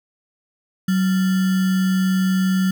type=tone with sample-and-hold; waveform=sine; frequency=187.8 Hz; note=F#3; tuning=26 cents sharp; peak=-15 dBFS; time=0.88-2.71 s; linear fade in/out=5 ms; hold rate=1575 Hz; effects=none